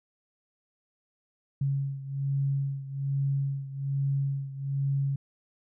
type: beating tone pair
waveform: sine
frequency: 137.9 / 139.1 Hz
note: C#3 / C#3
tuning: -9 / +6 cents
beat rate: 1.2 Hz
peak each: -28 / -32 dBFS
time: 1.61-5.16 s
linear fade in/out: 5 ms
effects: none